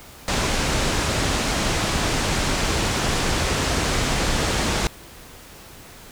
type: low-pass noise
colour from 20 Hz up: pink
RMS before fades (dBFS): -22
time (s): 0.28-4.87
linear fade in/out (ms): 0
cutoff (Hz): 8300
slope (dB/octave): 24
effects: pink hiss -43 dBFS RMS until 6.11 s